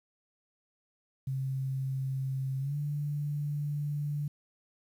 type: tone with pitch glide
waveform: sine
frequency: 133.5 to 146.43 Hz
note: C3 to D3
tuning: +35 to -5 cents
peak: -30 dBFS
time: 1.27-4.28 s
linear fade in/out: 5 ms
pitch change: +160 cents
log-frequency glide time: 2.59-2.76 s
effects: 10-bit